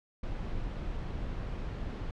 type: noise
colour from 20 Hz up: brown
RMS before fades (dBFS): -36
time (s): 0.23-2.11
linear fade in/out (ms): 5
effects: low-pass 4000 Hz 12 dB/octave